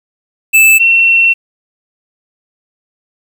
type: tone pair in turn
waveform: square / sine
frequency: 2632 / 2712 Hz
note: E7 / E7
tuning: -3 / +49 cents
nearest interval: minor second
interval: 52 cents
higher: second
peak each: -4 / -5 dBFS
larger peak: first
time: 0.53-0.79 / 0.79-1.34 s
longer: second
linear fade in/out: 20 ms
effects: 7-bit